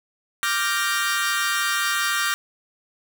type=chord; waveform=sawtooth; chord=G minor seventh; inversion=second; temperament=equal; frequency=1174.7 / 1396.9 / 1568 / 1864.7 Hz; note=D6 / F6 / G6 / Bb6; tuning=0 / 0 / 0 / 0 cents; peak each=-23 dBFS; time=0.43-2.34 s; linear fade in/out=0 ms; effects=none